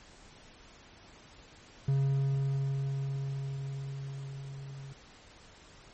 triangle tone with level ramp, 137 Hz, C#3, 20 cents flat, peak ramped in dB -22 to -40 dBFS, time 1.88-4.93 s, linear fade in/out 5 ms, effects pink hiss -55 dBFS RMS until 5.93 s + MP3 32 kbps

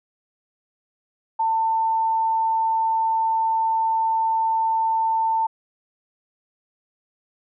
sine tone, 895 Hz, A5, 29 cents sharp, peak -18 dBFS, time 1.39-5.47 s, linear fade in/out 10 ms, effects none

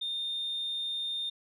sine tone, 3636 Hz, A#7, 44 cents flat, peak -30 dBFS, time 0.01-1.3 s, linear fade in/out 10 ms, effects tanh soft clip ceiling -28 dBFS

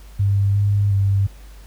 sine tone with pitch steps, 99.6 / 101.4 / 98.6 Hz, G2 / G#2 / G2, +28 / -41 / +11 cents, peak -14 dBFS, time 0.19-1.27 s, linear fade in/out 10 ms, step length 360 ms, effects added 50 Hz sine -38 dBFS peak until 1.66 s + pink hiss -50 dBFS RMS until 1.66 s

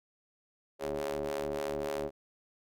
sawtooth ring-modulated tone, 73.42 Hz, D2, in tune, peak -26 dBFS, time 0.79-2.11 s, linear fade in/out 50 ms, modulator 479 Hz, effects none

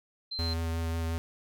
sine tone, 4113 Hz, C8, 30 cents flat, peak -33 dBFS, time 0.31-0.54 s, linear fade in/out 10 ms
square tone with vibrato, 82.41 Hz, E2, in tune, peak -30 dBFS, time 0.39-1.18 s, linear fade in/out 0 ms, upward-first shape sine, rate 5.6 Hz, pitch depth 12 cents each way
effects none

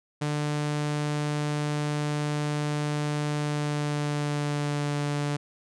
sawtooth tone with pitch glide, 148.4 to 145.6 Hz, D3 to D3, +18 to -15 cents, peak -22 dBFS, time 0.21-5.37 s, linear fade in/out 10 ms, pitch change -33 cents, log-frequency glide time 3.37-4.94 s, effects resampled to 22050 Hz

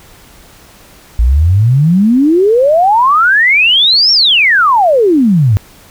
sine exponential two-way sweep, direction up then down, 55 to 5588 to 95.6 Hz, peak -5 dBFS, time 1.19-5.57 s, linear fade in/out 0 ms, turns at 4.12 s, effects pink hiss -40 dBFS RMS until 5.9 s

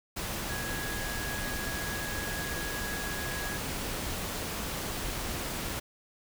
sine tone in noise, 1661.2 Hz, G#6, in tune, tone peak -38 dBFS, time 0.49-3.58 s, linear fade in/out 10 ms, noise pink, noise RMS -35 dBFS, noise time 0.16-5.8 s, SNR -6 dB, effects none

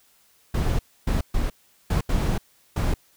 brown noise bursts at uneven times, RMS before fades -22 dBFS, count 6, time 0.54-0.79 / 1.07-1.21 / 1.34-1.5 / 1.9-2.01 / 2.09-2.38 / 2.76-2.94 s, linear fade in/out 5 ms, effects white hiss -60 dBFS RMS until 3.16 s

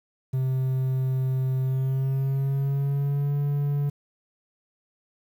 triangle tone with pitch glide, 130.81 to 143.48 Hz, C3 to D3, 0 to -40 cents, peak -20 dBFS, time 0.33-3.9 s, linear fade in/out 10 ms, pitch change +160 cents, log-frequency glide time 1.62-3.36 s, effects 9-bit

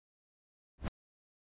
brown noise with exponential growth, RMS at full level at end -26 dBFS, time 0.78-0.88 s, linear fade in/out 0 ms, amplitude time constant 21 ms, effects resampled to 8000 Hz

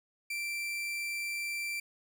40% pulse tone, 2349 Hz, D7, in tune, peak -33 dBFS, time 0.3-1.8 s, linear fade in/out 5 ms, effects none

